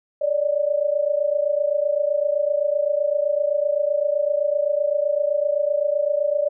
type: tone pair together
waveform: sine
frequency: 571.2 / 599 Hz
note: D5 / D5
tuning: -48 / +34 cents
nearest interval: minor second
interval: 82 cents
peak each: -21 dBFS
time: 0.21-6.49 s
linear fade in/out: 10 ms
effects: none